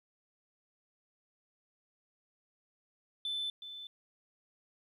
sine tone with echo, 3520 Hz, A7, in tune, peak -32 dBFS, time 3.25-3.5 s, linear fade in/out 2 ms, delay 370 ms, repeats 1, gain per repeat -11 dB, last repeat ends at 3.87 s, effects tanh soft clip ceiling -31 dBFS + 12-bit

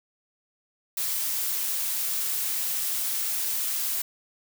blue noise, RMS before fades -28 dBFS, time 0.97-4.02 s, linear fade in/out 5 ms, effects none

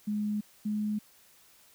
sine tone pair in turn, 209.5 / 211 Hz, G#3 / G#3, +15 / +28 cents, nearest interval unison, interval 13 cents, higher second, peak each -28 dBFS, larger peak neither, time 0.07-0.41 / 0.65-0.99 s, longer neither, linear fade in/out 10 ms, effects white hiss -60 dBFS RMS until 1.74 s

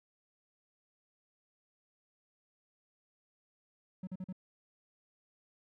triangle tone bursts, 185.4 Hz, F#3, 4 cents sharp, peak -36 dBFS, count 4, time 4.03-4.327 s, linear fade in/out 5 ms, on 42 ms, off 43 ms, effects none

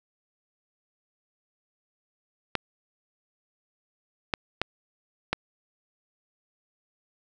clicks, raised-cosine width 0.3 ms, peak -8 dBFS, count 4, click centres 2.553 / 4.338 / 4.616 / 5.33 s, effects none

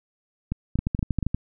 two click trains, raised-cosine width 5 ms, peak -13 / -11 dBFS, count 4 / 8, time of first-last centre 0.52-1.228 / 0.79-1.346 s, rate 4.24 / 12.6 Hz, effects none

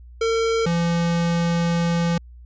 square tone pair in turn, 453.8 / 169.98 Hz, A#4 / F3, -47 / -47 cents, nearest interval octave + perfect fourth, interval 1700 cents, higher first, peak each -19 dBFS, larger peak neither, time 0.21-0.66 / 0.66-2.18 s, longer second, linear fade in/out 5 ms, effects added 60 Hz sine -40 dBFS peak until 2.45 s + resampled to 16000 Hz

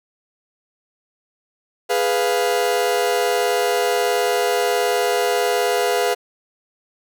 40% pulse chord, F diminished, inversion first, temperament equal, 415.3 / 493.9 / 698.5 Hz, Ab4 / Cb5 / F5, 0 / 0 / 0 cents, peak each -21 / -20 / -21 dBFS, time 1.89-6.15 s, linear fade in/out 20 ms, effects none

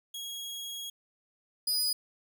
sawtooth tone pair in turn, 3305 / 4952 Hz, G#7 / D#8, -9 / -9 cents, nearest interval perfect fifth, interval 700 cents, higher second, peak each -34 / -24 dBFS, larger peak second, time 0.14-0.9 / 1.67-1.93 s, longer first, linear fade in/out 5 ms, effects none

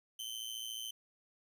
sawtooth tone with amplitude modulation, 3075 Hz, G7, 34 cents flat, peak -34 dBFS, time 0.19-0.91 s, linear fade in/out 5 ms, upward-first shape sine, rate 114 Hz, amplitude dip 75%, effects none

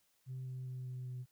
sine tone with pitch steps, 129.6 / 128.7 / 127.82 / 126.93 / 126.06 Hz, C3 / C3 / C3 / B2 / B2, -16 / -28 / -40 / +48 / +36 cents, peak -39 dBFS, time 0.26-1.26 s, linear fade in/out 50 ms, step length 200 ms, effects tanh soft clip ceiling -38 dBFS + white hiss -75 dBFS RMS until 1.31 s

